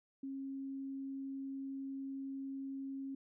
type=tone; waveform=sine; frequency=271.1 Hz; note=C#4; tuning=38 cents flat; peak=-40 dBFS; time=0.23-3.15 s; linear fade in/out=5 ms; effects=none